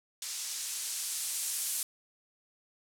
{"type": "noise with low-pass filter sweep", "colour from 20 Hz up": "violet", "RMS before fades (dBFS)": -36, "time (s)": [0.22, 1.83], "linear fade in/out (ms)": 2, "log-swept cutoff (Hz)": [6200, 10000], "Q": 0.94, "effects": []}